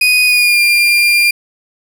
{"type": "tone with pitch glide", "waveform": "35% pulse", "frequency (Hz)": [2486, 2397], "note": ["D#7", "D7"], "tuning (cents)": [-2, 35], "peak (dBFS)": -6, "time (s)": [0.01, 1.31], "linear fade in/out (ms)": 5, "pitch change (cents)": -63, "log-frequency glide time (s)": [0.26, 0.6], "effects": []}